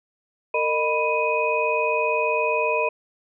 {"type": "tone cluster", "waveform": "sine", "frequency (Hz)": [457, 612, 987, 2501], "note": ["A#4", "D#5", "B5", "D#7"], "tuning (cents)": [-34, -29, -1, 8], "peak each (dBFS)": -25, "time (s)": [0.54, 2.89], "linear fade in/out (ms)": 5, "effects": []}